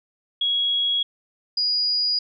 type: tone pair in turn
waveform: sine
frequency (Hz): 3322 / 4894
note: G#7 / D#8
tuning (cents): 0 / -29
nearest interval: perfect fifth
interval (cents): 671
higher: second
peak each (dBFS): -19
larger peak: neither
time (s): 0.41-1.03 / 1.57-2.19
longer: neither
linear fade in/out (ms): 5
effects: none